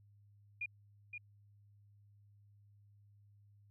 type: tone with echo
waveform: sine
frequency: 2430 Hz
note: D#7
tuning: 42 cents flat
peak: -37 dBFS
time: 0.61-0.66 s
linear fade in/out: 5 ms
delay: 520 ms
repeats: 1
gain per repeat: -6 dB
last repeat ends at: 1.18 s
effects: added 102 Hz sine -62 dBFS peak until 3.7 s